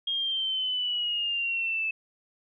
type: exponential sweep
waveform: sine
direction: down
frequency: 3254 to 2616 Hz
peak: -26 dBFS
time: 0.07-1.91 s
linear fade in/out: 5 ms
effects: none